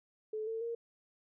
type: tone with pitch steps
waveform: sine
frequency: 432.6 / 448.6 / 465.3 Hz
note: A4 / A4 / A#4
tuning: -29 / +34 / -3 cents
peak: -35 dBFS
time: 0.33-0.75 s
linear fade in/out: 5 ms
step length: 140 ms
effects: none